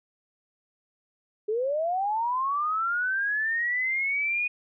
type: linear sweep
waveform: sine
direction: up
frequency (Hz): 410.7 to 2478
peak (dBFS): -24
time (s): 1.48-4.48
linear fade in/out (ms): 10
effects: none